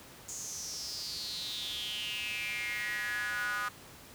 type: tone with high-pass filter sweep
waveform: square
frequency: 112.3 Hz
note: A2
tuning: 36 cents sharp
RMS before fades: -37 dBFS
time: 0.28-3.69 s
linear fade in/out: 10 ms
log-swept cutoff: 6900 to 1300 Hz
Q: 7.7
effects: pink hiss -52 dBFS RMS until 4.14 s + high-pass 60 Hz 12 dB/octave